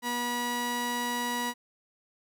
sawtooth tone pair together, 242 / 968 Hz, B3 / B5, -35 / -35 cents, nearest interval 2 octaves, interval 2400 cents, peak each -30 / -26 dBFS, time 0.02-1.54 s, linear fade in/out 50 ms, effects none

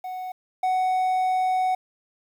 triangle tone pair in turn, 740 / 743.9 Hz, F#5 / F#5, 0 / +9 cents, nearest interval unison, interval 9 cents, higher second, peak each -28 / -18 dBFS, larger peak second, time 0.04-0.32 / 0.63-1.75 s, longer second, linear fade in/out 5 ms, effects 9-bit

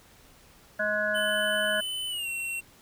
harmonic tone, 210.1 Hz, G#3, 20 cents sharp, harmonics 1 / 3 / 5 / 7 / 8, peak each -40 / -29 / -41 / -29 / -30 dBFS, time 0.79-1.81 s, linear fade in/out 10 ms
square tone with pitch glide, 3021 to 2723 Hz, F#7 to F7, +35 to -44 cents, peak -31 dBFS, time 1.14-2.61 s, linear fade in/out 20 ms, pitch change -179 cents, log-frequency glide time 2.08-2.28 s
effects pink hiss -56 dBFS RMS until 2.81 s

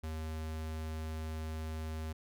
square tone, 79 Hz, D#2, 27 cents sharp, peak -38 dBFS, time 0.03-2.13 s, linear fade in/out 10 ms, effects none

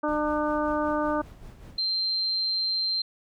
harmonic tone, 300 Hz, D4, 37 cents sharp, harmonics 1 / 2 / 3 / 4 / 5, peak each -28 / -28 / -31 / -31 / -36 dBFS, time 0.03-1.22 s, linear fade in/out 10 ms
brown noise with tremolo, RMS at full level -42 dBFS, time 0.08-1.78 s, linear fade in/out 0 ms, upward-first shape sine, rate 5.2 Hz, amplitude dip 50%
sine tone, 4143 Hz, C8, 18 cents flat, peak -24 dBFS, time 1.78-3.02 s, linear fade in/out 5 ms
effects none

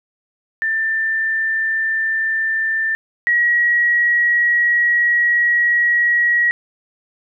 sine tone pair in turn, 1783 / 1908.5 Hz, A6 / A#6, +22 / +40 cents, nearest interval minor second, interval 118 cents, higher second, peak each -16 / -12 dBFS, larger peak second, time 0.62-2.95 / 3.27-6.51 s, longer second, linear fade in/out 0 ms, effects none

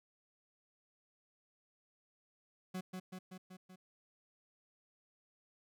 40% pulse tone with echo, 185 Hz, F#3, in tune, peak -38 dBFS, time 2.74-2.81 s, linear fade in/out 10 ms, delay 190 ms, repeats 5, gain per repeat -3 dB, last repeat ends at 3.76 s, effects none

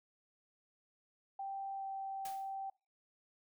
sine tone with pitch glide, 783 to 778 Hz, G5 to G5, -2 to -13 cents, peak -39 dBFS, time 1.39-2.7 s, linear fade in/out 5 ms, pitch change -11 cents, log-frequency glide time 1.76-1.84 s
white noise with exponential decay, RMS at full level -47 dBFS, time 2.25-2.55 s, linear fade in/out 2 ms, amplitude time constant 65 ms
effects noise-tail reverb RT60 0.3 s tail -24 dB re dry

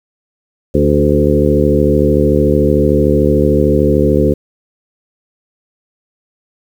harmonic tone with a mistuned harmonic, 73.42 Hz, D2, in tune, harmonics 1 / 2 / 3 / 4 / 5 / 6 / 7, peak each -16 / -16 / -16 / -16 / -16 / -16 / -16 dBFS, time 0.74-4.34 s, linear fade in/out 10 ms, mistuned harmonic 5, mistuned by +26 cents, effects 7-bit

